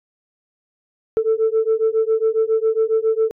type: beating tone pair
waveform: sine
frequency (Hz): 440 / 447.3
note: A4 / A4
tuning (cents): 0 / +28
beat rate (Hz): 7.3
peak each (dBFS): -17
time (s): 1.17-3.31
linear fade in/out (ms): 0
effects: tanh soft clip ceiling -10 dBFS